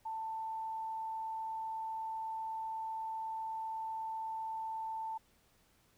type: tone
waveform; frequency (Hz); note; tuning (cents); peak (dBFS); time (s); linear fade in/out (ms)
sine; 888; A5; +16; -37; 0.05-5.18; 10
effects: pink hiss -70 dBFS RMS until 5.97 s